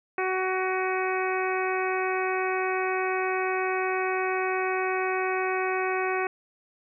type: harmonic tone with a mistuned harmonic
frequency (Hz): 374.3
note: F#4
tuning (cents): +20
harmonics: 1 / 2 / 3 / 4 / 5 / 6 / 7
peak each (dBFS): -28 / -31 / -33 / -34 / -35 / -36 / -36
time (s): 0.18-6.27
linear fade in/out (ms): 2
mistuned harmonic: 7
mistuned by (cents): -51
effects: none